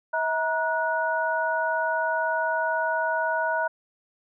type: tone cluster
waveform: sine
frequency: 643 / 945 / 1467 Hz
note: E5 / A#5 / F#6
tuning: -43 / +23 / -15 cents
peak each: -27 dBFS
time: 0.13-3.68 s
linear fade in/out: 10 ms
effects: none